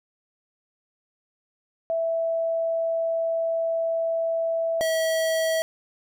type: tone pair in turn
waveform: sine / square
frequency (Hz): 659.3 / 646.5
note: E5 / E5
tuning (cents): 0 / -34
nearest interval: unison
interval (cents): 34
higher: first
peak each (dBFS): -22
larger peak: neither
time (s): 1.9-4.81 / 4.81-5.62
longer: first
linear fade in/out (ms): 0
effects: none